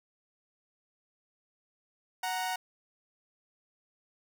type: tone pair together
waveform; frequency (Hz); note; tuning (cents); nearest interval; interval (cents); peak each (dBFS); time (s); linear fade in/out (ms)
sawtooth; 740 / 932.9; F#5 / A#5; 0 / +1; major third; 401; -29 / -32; 2.23-2.56; 5
effects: none